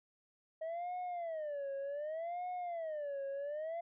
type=tone with vibrato; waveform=sine; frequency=631 Hz; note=D#5; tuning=24 cents sharp; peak=-35 dBFS; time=0.61-3.81 s; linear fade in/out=10 ms; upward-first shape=sine; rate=0.66 Hz; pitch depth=240 cents each way; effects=tanh soft clip ceiling -37 dBFS